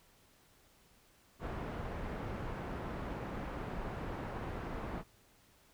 pink low-pass noise, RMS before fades -41 dBFS, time 1.39-5.04 s, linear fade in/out 50 ms, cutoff 1400 Hz, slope 12 dB/octave, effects pink hiss -66 dBFS RMS until 5.73 s

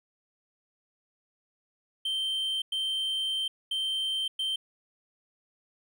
triangle tone bursts at uneven times, 3125 Hz, G7, 6 cents flat, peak -26 dBFS, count 4, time 2.05-2.62 / 2.72-3.48 / 3.71-4.28 / 4.39-4.56 s, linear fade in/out 5 ms, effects none

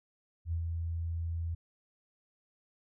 sine tone with ADSR envelope, 83.4 Hz, E2, 21 cents sharp, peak -29 dBFS, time 0.45-1.55 s, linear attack 73 ms, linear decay 90 ms, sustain -3 dB, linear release 10 ms, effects none

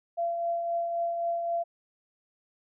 sine tone with tremolo, 682 Hz, F5, 41 cents flat, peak -25 dBFS, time 0.17-1.64 s, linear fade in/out 20 ms, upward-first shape triangle, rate 3.8 Hz, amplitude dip 40%, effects none

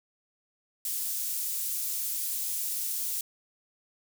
pink high-pass noise, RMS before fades -32 dBFS, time 0.85-3.21 s, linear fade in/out 2 ms, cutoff 9800 Hz, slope 12 dB/octave, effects none

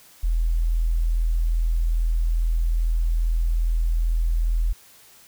sine tone, 41.2 Hz, E1, in tune, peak -18 dBFS, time 0.23-4.73 s, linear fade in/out 10 ms, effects white hiss -51 dBFS RMS until 5.27 s

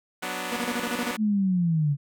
5% pulse chord, B minor, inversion second, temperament equal, 185 / 246.9 / 293.7 Hz, F#3 / B3 / D4, 0 / 0 / 0 cents, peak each -23 dBFS, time 0.22-1.17 s, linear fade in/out 10 ms
sawtooth tone bursts, 240 Hz, B3, 49 cents flat, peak -23 dBFS, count 8, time 0.52-1.111 s, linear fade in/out 2 ms, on 45 ms, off 33 ms
sine linear sweep, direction down, 220 to 138.59 Hz, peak -20 dBFS, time 1.17-1.97 s, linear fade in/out 50 ms
effects none

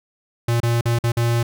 square tone with dropouts, 117.7 Hz, A#2, 17 cents sharp, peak -17 dBFS, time 0.48-1.43 s, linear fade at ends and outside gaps 5 ms, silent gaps 0.603-0.631 / 0.811-0.855 / 0.988-1.038 / 1.12-1.169 s, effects none

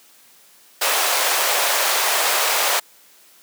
pink high-pass noise, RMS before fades -19 dBFS, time 0.81-2.8 s, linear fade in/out 10 ms, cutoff 550 Hz, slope 24 dB/octave, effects white hiss -51 dBFS RMS until 3.42 s + high-pass 200 Hz 12 dB/octave

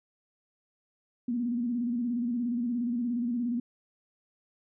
sine tone with vibrato, 239.8 Hz, A#3, 49 cents sharp, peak -27 dBFS, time 1.28-3.6 s, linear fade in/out 5 ms, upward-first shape square, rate 17 Hz, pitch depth 59 cents each way, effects none

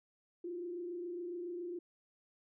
sine tone with frequency modulation, 350 Hz, F4, 4 cents sharp, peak -39 dBFS, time 0.44-1.79 s, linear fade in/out 5 ms, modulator 27.2 Hz, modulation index 0.53, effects none

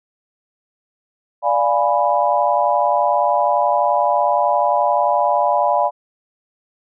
sine chord, D diminished seventh, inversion none, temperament equal, 587.3 / 698.5 / 830.6 / 987.8 Hz, D5 / F5 / Ab5 / Cb6, 0 / 0 / 0 / 0 cents, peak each -19 dBFS, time 1.42-5.91 s, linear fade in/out 50 ms, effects none

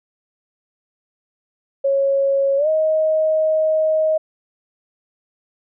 sine tone with pitch glide, 550 to 628.1 Hz, C#5 to D#5, -14 to +16 cents, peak -14 dBFS, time 1.84-4.18 s, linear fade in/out 10 ms, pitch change +230 cents, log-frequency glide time 2.57-2.68 s, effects none

